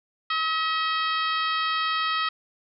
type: harmonic tone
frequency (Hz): 639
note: D#5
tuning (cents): +46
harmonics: 2 / 3 / 4 / 5 / 6 / 7 / 8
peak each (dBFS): -25 / -31 / -34 / -32 / -35 / -37 / -41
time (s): 0.3-2.29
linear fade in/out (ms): 5
effects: none